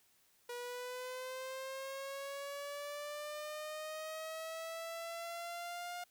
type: linear sweep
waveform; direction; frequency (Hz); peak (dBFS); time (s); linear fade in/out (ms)
sawtooth; up; 482 to 710; -38; 0.49-6.04; 5
effects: white hiss -71 dBFS RMS until 6.1 s